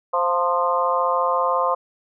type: harmonic tone with a mistuned harmonic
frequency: 174.61 Hz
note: F3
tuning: in tune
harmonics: 3 / 4 / 5 / 6 / 7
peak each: -23 / -26 / -27 / -21 / -26 dBFS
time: 0.13-1.75 s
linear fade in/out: 10 ms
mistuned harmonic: 5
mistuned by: +36 cents
effects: none